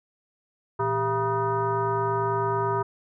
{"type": "tone with frequency modulation", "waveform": "sine", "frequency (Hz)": 678, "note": "E5", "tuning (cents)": 49, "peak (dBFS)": -22, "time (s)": [0.79, 2.83], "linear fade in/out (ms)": 10, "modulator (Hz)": 281, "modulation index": 2, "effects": []}